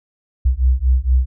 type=beating tone pair; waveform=sine; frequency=61.7 / 66 Hz; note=B1 / C2; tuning=-1 / +16 cents; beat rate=4.3 Hz; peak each=-15 dBFS; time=0.45-1.26 s; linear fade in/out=10 ms; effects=none